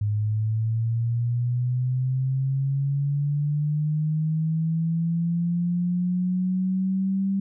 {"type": "linear sweep", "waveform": "sine", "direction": "up", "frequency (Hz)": [103.6, 196], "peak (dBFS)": -21, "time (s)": [0.01, 7.4], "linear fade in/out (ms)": 5, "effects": []}